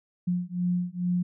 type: beating tone pair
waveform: sine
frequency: 176.9 / 179.2 Hz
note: F3 / F3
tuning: +23 / +45 cents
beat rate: 2.3 Hz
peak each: -28 dBFS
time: 0.27-1.23 s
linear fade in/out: 10 ms
effects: none